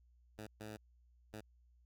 10% pulse tone bursts at uneven times, 107.2 Hz, A2, 45 cents flat, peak -38 dBFS, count 3, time 0.38-0.47 / 0.6-0.77 / 1.33-1.41 s, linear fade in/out 10 ms, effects added 60 Hz sine -65 dBFS peak until 1.85 s

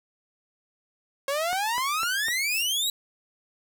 sawtooth exponential sweep, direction up, 540 to 3951 Hz, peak -21 dBFS, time 1.28-2.9 s, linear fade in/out 2 ms
click train, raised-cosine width 0.5 ms, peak -21 dBFS, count 4, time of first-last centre 1.53-2.284 s, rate 3.98 Hz
violet noise, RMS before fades -36 dBFS, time 2.51-2.63 s, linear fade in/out 10 ms
effects none

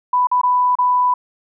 sine tone with dropouts, 993 Hz, B5, 9 cents sharp, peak -12 dBFS, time 0.13-1.14 s, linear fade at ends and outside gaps 5 ms, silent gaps 0.271-0.314 / 0.415-0.433 / 0.754-0.786 s, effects none

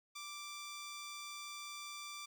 10% pulse tone, 1174.7 Hz, D6, in tune, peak -37 dBFS, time 0.15-2.26 s, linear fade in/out 10 ms, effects none

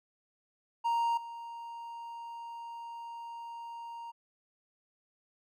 triangle tone with level steps, 932.3 Hz, A#5, in tune, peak -25 / -39 dBFS, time 0.84-4.12 s, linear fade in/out 20 ms, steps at 1.17 s, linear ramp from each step 5 ms, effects none

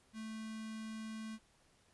square tone with notch filter, 220 Hz, A3, in tune, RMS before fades -45 dBFS, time 0.13-1.39 s, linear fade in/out 50 ms, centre 610 Hz, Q 1.1, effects pink hiss -70 dBFS RMS until 1.93 s + resampled to 24000 Hz

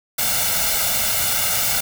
white noise with comb filter, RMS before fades -20 dBFS, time 0.18-1.81 s, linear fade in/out 10 ms, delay 1.4 ms, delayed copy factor +0.8, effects none

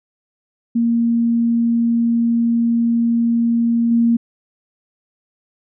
sine tone with level steps, 233.1 Hz, A#3, in tune, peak -13 / -11 dBFS, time 0.75-4.17 s, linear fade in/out 10 ms, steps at 3.91 s, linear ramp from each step 5 ms, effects none

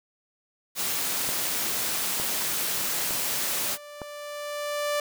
white high-pass noise, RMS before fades -28 dBFS, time 0.75-3.78 s, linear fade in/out 50 ms, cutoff 110 Hz, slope 12 dB/octave
click train, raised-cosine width 1 ms, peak -20 dBFS, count 4, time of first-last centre 1.29-4.017 s, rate 1.1 Hz
sawtooth tone with exponential growth, 587.3 Hz, D5, in tune, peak -20 dBFS, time 2.42-5 s, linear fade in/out 2 ms, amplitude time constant 560 ms
effects none

